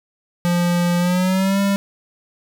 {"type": "tone with pitch glide", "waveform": "square", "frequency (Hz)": [174.61, 198.27], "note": ["F3", "G3"], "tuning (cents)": [0, 20], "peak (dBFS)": -16, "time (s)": [0.45, 1.76], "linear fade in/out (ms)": 0, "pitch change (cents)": 220, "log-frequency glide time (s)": [0.98, 1.6], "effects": []}